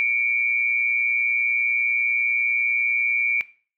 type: tone pair together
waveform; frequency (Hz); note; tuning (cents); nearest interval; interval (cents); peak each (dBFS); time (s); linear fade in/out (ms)
sine; 2245 / 2365; C#7 / D7; +21 / +12; minor second; 91; -22 / -20; 0-3.41; 0
effects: noise-tail reverb RT60 0.4 s tail -18 dB re dry

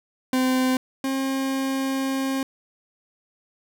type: tone pair in turn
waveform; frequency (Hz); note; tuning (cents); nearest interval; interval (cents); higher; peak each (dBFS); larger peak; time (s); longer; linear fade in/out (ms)
40% pulse; 257.7 / 268.2; C4 / C4; -26 / +43; minor second; 69; second; -18 / -22; first; 0.33-0.77 / 1.04-2.43; second; 2
effects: none

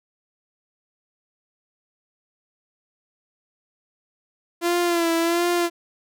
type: tone with vibrato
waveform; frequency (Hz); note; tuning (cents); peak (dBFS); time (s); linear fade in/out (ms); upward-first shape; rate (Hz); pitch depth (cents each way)
sawtooth; 340.5; F4; -44; -15; 4.61-5.7; 50; sine; 1.4; 47
effects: none

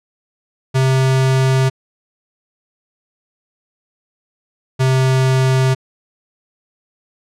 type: tone pair in turn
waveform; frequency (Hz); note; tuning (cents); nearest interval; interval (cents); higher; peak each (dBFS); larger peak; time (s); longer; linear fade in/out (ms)
square; 131.9 / 131.14; C3 / C3; +14 / +4; unison; 10; first; -12; neither; 0.74-1.7 / 4.79-5.75; neither; 20
effects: low-pass 9000 Hz 12 dB/octave

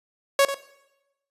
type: tone with echo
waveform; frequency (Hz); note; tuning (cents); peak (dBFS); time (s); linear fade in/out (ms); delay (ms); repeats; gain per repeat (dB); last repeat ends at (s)
sawtooth; 554.4; C#5; 0; -11; 0.39-0.45; 2; 94; 1; -11; 0.544
effects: noise-tail reverb RT60 0.9 s tail -17 dB re dry + resampled to 32000 Hz

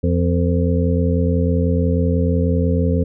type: harmonic tone with a mistuned harmonic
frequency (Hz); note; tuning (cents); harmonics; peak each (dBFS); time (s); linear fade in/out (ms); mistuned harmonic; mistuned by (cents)
86.1; F2; -24; 1 / 2 / 3 / 5 / 6; -17 / -20 / -22 / -24 / -25; 0.03-3.04; 10; 5; +63
effects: none

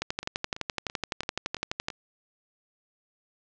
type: two click trains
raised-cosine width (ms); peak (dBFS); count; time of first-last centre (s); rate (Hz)
0.2; -21 / -11; 6 / 23; 0.23-1.902 / 0.02-1.884; 2.99 / 11.8
effects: low-pass 7000 Hz 12 dB/octave

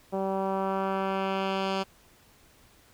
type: tone with low-pass filter sweep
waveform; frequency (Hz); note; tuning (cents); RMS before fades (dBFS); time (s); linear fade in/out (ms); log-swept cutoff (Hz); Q
10% pulse; 192.7; G3; -29; -29; 0.12-1.84; 20; 650 to 4600; 1.2
effects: pink hiss -59 dBFS RMS until 2.93 s

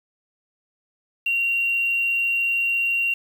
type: tone with quantisation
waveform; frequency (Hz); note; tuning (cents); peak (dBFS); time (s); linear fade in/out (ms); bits
sine; 2757; F7; -23; -19; 1.26-3.14; 5; 7
effects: none

